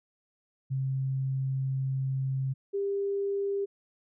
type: tone pair in turn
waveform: sine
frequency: 133.4 / 398.5 Hz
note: C3 / G4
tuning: +34 / +28 cents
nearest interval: octave + perfect fifth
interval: 1894 cents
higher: second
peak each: -27 dBFS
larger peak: neither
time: 0.7-2.54 / 2.73-3.66 s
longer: first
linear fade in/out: 20 ms
effects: none